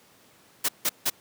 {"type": "noise bursts", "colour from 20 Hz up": "white", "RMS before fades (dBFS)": -24, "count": 3, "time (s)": [0.64, 1.101], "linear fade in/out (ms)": 10, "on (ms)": 47, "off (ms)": 160, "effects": ["pink hiss -57 dBFS RMS until 1.2 s", "high-pass 150 Hz 12 dB/octave"]}